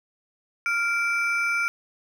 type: ring-modulated tone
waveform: triangle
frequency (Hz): 1862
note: A#6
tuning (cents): -2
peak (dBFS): -17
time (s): 0.66-1.68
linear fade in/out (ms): 0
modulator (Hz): 468
effects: none